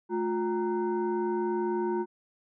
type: tone with frequency modulation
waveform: sine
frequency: 355.5 Hz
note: F4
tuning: 31 cents sharp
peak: -26 dBFS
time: 0.09-2.06 s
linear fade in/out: 50 ms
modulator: 573 Hz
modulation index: 0.86
effects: none